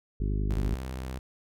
harmonic tone, 50.8 Hz, G#1, 38 cents flat, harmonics 1 / 2 / 3 / 4 / 5 / 6 / 7 / 8, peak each -27 / -33 / -37 / -39 / -41 / -43 / -44 / -45 dBFS, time 0.2-0.75 s, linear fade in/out 5 ms
sawtooth tone with vibrato, 64.5 Hz, C2, 24 cents flat, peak -30 dBFS, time 0.5-1.19 s, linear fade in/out 5 ms, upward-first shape sine, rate 17 Hz, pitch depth 50 cents each way
effects none

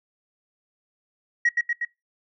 sine tone with echo, 1904 Hz, A#6, 36 cents sharp, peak -15 dBFS, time 1.45-1.49 s, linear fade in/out 5 ms, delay 120 ms, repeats 3, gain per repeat -3 dB, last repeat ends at 1.85 s, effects noise-tail reverb RT60 0.2 s tail -22 dB re dry + tanh soft clip ceiling -14 dBFS

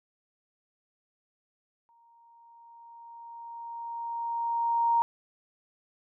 sine tone with exponential growth, 932.3 Hz, A#5, in tune, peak -20 dBFS, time 1.89-5.02 s, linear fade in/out 0 ms, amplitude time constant 680 ms, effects none

